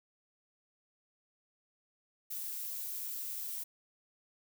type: noise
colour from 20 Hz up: violet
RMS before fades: -40 dBFS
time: 2.3-3.64 s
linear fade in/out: 10 ms
effects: none